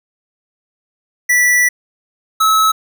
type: tone pair in turn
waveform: square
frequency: 1962 / 1295.2 Hz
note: B6 / E6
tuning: -12 / -31 cents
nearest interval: perfect fifth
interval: 719 cents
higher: first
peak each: -10 dBFS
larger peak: neither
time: 1.29-1.69 / 2.4-2.72 s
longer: first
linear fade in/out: 10 ms
effects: none